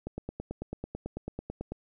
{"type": "click train", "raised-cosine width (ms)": 2, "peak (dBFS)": -22, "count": 16, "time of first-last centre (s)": [0.07, 1.72], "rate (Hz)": 9.09, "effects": []}